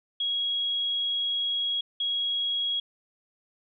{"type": "tone pair in turn", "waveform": "sine", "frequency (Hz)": [3310, 3310], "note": ["G#7", "G#7"], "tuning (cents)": [-6, -6], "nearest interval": "unison", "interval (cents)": 0, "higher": "neither", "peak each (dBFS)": -25, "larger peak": "neither", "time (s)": [[0.2, 1.81], [2, 2.8]], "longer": "first", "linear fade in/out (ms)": 5, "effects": []}